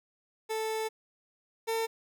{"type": "tone pair in turn", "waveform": "30% pulse", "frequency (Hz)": [440, 451.6], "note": ["A4", "A4"], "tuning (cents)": [0, 45], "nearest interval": "unison", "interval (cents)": 45, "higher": "second", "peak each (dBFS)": [-28, -26], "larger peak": "second", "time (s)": [[0.49, 0.89], [1.67, 1.87]], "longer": "first", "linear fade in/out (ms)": 20, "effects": []}